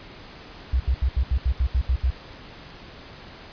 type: tone bursts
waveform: sine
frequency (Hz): 63.6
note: C2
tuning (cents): -48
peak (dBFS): -17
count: 10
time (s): 0.73-2.104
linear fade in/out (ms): 5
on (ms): 69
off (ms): 76
effects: pink hiss -43 dBFS RMS until 3.52 s + resampled to 11025 Hz